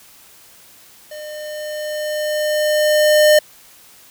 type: tone with level ramp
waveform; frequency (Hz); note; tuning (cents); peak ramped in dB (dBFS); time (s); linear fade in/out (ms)
square; 606; D#5; -46; -31 to -8; 1.11-3.39; 5
effects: white hiss -46 dBFS RMS until 4.1 s